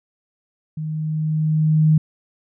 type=tone with level ramp; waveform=sine; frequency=155.56 Hz; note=D#3; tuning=in tune; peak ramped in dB=-24 to -10 dBFS; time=0.77-1.98 s; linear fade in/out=5 ms; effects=none